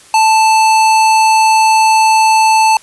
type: tone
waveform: square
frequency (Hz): 880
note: A5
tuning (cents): 0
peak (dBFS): -7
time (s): 0.14-2.77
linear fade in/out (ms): 2
effects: white hiss -41 dBFS RMS until 2.82 s + resampled to 24000 Hz